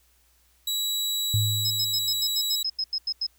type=tone; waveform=sawtooth; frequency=3900 Hz; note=B7; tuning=23 cents flat; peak=-22 dBFS; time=0.67-2.63 s; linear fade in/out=5 ms
type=tone with exponential decay; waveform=sine; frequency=107.2 Hz; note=A2; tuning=45 cents flat; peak=-19 dBFS; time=1.34-2.36 s; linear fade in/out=0 ms; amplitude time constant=220 ms
type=tone bursts; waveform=sine; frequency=5130 Hz; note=E8; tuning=48 cents flat; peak=-24 dBFS; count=12; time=1.65-3.267 s; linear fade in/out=5 ms; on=55 ms; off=87 ms
effects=added 60 Hz sine -64 dBFS peak until 3.38 s + white hiss -64 dBFS RMS until 3.38 s